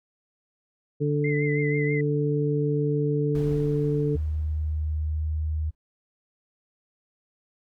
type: harmonic tone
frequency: 146.83 Hz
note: D3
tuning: in tune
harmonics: 1 / 2 / 3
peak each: -24 / -29 / -26 dBFS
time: 1-4.17 s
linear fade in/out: 20 ms
type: tone with vibrato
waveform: sine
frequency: 2054 Hz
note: C7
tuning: 33 cents flat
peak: -30 dBFS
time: 1.24-2.01 s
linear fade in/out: 5 ms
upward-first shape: triangle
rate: 6.2 Hz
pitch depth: 63 cents each way
type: noise with exponential decay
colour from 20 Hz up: brown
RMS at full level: -34 dBFS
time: 3.35-5.75 s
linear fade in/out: 1 ms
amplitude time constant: 520 ms
type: tone with pitch glide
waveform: sine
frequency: 77 to 77.58 Hz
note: D#2 to D#2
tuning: -17 to -4 cents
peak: -24 dBFS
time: 4.14-5.71 s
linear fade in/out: 20 ms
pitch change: +13 cents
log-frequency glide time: 5.07-5.24 s
effects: none